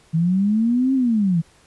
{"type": "linear two-way sweep", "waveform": "sine", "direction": "up then down", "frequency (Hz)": [157.3, 270, 157.3], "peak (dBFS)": -15, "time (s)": [0.13, 1.42], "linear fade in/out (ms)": 20, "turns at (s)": 0.94, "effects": ["pink hiss -54 dBFS RMS until 1.66 s", "resampled to 24000 Hz"]}